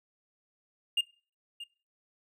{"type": "tone with echo", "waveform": "triangle", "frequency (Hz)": 2821, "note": "F7", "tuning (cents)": 17, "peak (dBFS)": -22, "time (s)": [0.97, 1.01], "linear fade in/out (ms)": 5, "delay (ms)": 630, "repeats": 1, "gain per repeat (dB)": -15, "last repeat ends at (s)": 1.64, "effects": ["noise-tail reverb RT60 0.4 s tail -23 dB re dry"]}